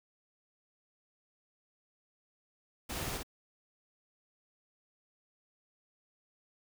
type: noise with echo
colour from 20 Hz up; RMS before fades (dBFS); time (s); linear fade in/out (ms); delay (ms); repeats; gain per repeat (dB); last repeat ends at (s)
pink; -39; 2.89-3.18; 10; 52; 1; -3; 3.232
effects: none